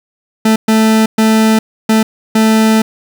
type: tone bursts at uneven times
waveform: 40% pulse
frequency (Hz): 220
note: A3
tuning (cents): 0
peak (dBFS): -6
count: 5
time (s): 0.45-0.56 / 0.68-1.06 / 1.18-1.59 / 1.89-2.03 / 2.35-2.82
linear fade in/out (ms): 5
effects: 7-bit